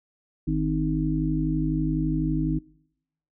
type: harmonic tone with a mistuned harmonic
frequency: 52 Hz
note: G#1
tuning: 3 cents sharp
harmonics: 1 / 3 / 5 / 6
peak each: -29 / -26 / -29 / -27 dBFS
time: 0.47-2.59 s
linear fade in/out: 10 ms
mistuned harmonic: 1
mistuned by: -51 cents
effects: noise-tail reverb RT60 0.8 s tail -24 dB re dry